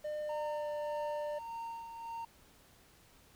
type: tone with pitch glide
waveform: triangle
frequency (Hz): 603 to 594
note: D5 to D5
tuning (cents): +46 to +20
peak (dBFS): -34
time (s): 0.04-1.39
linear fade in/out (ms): 10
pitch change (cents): -26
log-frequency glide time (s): 0.2-0.7
type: tone with tremolo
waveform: triangle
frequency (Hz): 920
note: A#5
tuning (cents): -23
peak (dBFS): -37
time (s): 0.29-2.25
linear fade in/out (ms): 5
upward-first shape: sine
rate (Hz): 1.7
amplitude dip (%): 50
effects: pink hiss -63 dBFS RMS until 3.35 s